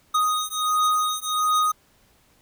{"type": "beating tone pair", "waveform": "square", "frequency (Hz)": [1244.5, 1245.9], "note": ["D#6", "D#6"], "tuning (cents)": [0, 2], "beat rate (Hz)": 1.4, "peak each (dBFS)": -24, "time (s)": [0.14, 1.72], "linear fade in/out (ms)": 10, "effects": ["pink hiss -60 dBFS RMS until 2.41 s"]}